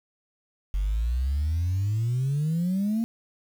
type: exponential sweep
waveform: sine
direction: up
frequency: 46.25 to 232.7 Hz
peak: -21 dBFS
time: 0.74-3.04 s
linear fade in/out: 0 ms
effects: tanh soft clip ceiling -20 dBFS + 8-bit